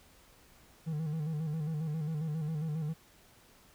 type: tone with vibrato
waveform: triangle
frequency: 155.56 Hz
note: D#3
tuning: in tune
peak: -30 dBFS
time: 0.86-2.94 s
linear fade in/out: 20 ms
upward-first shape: square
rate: 7.4 Hz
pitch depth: 65 cents each way
effects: pink hiss -61 dBFS RMS until 3.74 s